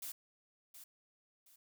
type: noise with echo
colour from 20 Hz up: blue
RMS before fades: -44 dBFS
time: 0.02-0.12 s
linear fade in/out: 5 ms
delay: 720 ms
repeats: 2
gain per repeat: -10 dB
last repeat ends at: 1.56 s
effects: none